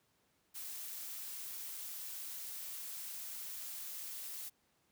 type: noise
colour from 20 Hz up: blue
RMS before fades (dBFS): -45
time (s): 0.54-4.5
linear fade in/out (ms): 20
effects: pink hiss -75 dBFS RMS until 4.91 s + high-pass 80 Hz 12 dB/octave